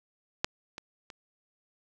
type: clicks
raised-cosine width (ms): 0.2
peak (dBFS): -8 / -22 / -27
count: 3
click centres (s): 0.445 / 0.781 / 1.102
effects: none